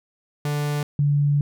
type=tone pair in turn; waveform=45% pulse / sine; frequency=146.83 / 144.39 Hz; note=D3 / D3; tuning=0 / -29 cents; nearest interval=unison; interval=29 cents; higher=first; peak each=-22 / -16 dBFS; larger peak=second; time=0.45-0.83 / 0.99-1.41 s; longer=second; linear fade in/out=2 ms; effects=none